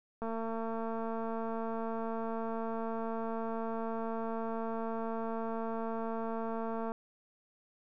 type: click train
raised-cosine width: 1 ms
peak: -25 dBFS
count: 1515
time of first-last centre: 0.22-6.919 s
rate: 226 Hz
effects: none